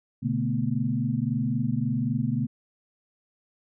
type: tone cluster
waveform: sine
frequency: 121.9 / 143.6 / 220.8 / 244.5 Hz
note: B2 / D3 / A3 / B3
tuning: -22 / -39 / +6 / -17 cents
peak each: -29 dBFS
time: 0.22-2.47 s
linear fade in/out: 20 ms
effects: none